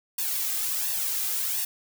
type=noise with flanger; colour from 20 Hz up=blue; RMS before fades=-28 dBFS; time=0.18-1.65 s; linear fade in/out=5 ms; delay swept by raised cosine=1.1 to 2.5 ms; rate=1.4 Hz; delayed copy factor=+0.7; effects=none